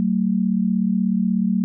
sine tone pair together, 188.9 / 225.4 Hz, F#3 / A3, +36 / +42 cents, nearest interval minor third, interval 306 cents, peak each -19 / -20 dBFS, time 0-1.64 s, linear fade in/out 0 ms, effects none

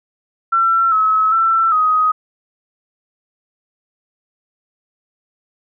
sine tone with pitch steps, 1349 / 1288 / 1338 / 1256 Hz, E6 / E6 / E6 / D#6, +40 / -41 / +25 / +16 cents, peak -11 dBFS, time 0.52-2.12 s, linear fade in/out 10 ms, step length 400 ms, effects none

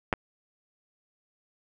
clicks, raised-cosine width 0.5 ms, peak -8 / -18 dBFS, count 2, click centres 0.128 / 0.137 s, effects none

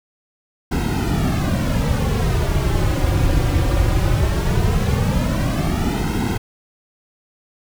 brown noise with flanger, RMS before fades -18 dBFS, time 0.71-6.38 s, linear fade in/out 10 ms, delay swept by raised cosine 1.7 to 4.7 ms, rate 0.18 Hz, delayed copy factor -0.85, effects none

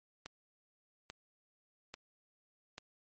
click train, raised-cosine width 0.2 ms, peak -27 dBFS, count 4, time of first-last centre 0.26-2.781 s, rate 1.19 Hz, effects MP3 32 kbps

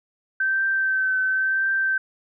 sine tone with vibrato, 1547 Hz, G6, 23 cents flat, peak -19 dBFS, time 0.4-1.98 s, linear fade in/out 5 ms, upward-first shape triangle, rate 0.95 Hz, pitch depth 27 cents each way, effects none

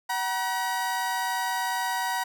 30% pulse tone pair together, 753.1 / 957 Hz, F#5 / A#5, +30 / +45 cents, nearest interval major third, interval 415 cents, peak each -28 / -25 dBFS, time 0.09-2.24 s, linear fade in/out 10 ms, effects none

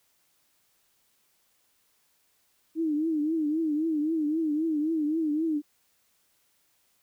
sine tone with vibrato, 311.1 Hz, D#4, in tune, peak -24 dBFS, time 2.75-5.62 s, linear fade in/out 50 ms, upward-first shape triangle, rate 3.8 Hz, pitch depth 120 cents each way, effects white hiss -69 dBFS RMS until 7.02 s

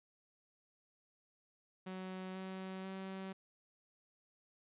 sawtooth tone with pitch steps, 186.7 / 188.87 / 191.06 Hz, F#3 / F#3 / G3, +16 / +36 / -44 cents, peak -39 dBFS, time 1.86-3.33 s, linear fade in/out 10 ms, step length 490 ms, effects resampled to 8000 Hz

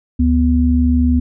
sine tone pair together, 73.4 / 246.9 Hz, D2 / B3, 0 / 0 cents, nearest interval octave + major sixth, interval 2100 cents, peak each -13 dBFS, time 0.19-1.2 s, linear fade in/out 10 ms, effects none

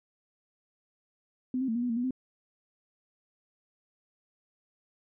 sine tone with pitch steps, 254.3 / 264.3 / 224.5 / 239.6 / 246.3 / 228.9 / 244.1 / 258.2 Hz, C4 / C4 / A3 / A#3 / B3 / A#3 / B3 / C4, -49 / +18 / +35 / +48 / -5 / -31 / -20 / -23 cents, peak -27 dBFS, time 1.54-2.108 s, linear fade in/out 2 ms, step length 71 ms, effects none

